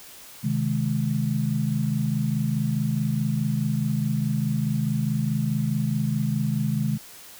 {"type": "chord", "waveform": "sine", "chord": "Ab major", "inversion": "first", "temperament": "equal with one note detuned", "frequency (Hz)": [130.81, 155.56, 211.2], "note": ["C3", "Eb3", "Ab3"], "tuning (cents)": [0, 0, 29], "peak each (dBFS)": -26, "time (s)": [0.43, 6.98], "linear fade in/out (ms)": 20, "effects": ["white hiss -45 dBFS RMS until 7.39 s"]}